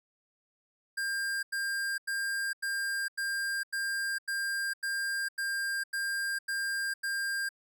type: tone bursts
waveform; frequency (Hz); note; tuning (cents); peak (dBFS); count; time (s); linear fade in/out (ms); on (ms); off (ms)
square; 1600; G6; +35; -31; 12; 0.97-7.491; 10; 460; 91
effects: none